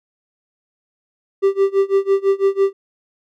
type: tone with tremolo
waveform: triangle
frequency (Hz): 392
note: G4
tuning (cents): 0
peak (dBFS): -8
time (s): 1.42-2.73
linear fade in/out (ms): 20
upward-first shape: sine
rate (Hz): 6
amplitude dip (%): 95
effects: none